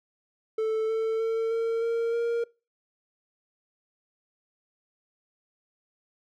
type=tone with pitch steps; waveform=triangle; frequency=440 / 445.4 / 450.8 / 456.3 / 461.9 / 467.5 Hz; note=A4 / A4 / A4 / A#4 / A#4 / A#4; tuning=0 / +21 / +42 / -37 / -16 / +5 cents; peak=-22 dBFS; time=0.58-2.44 s; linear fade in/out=5 ms; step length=310 ms; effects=noise-tail reverb RT60 0.3 s tail -24 dB re dry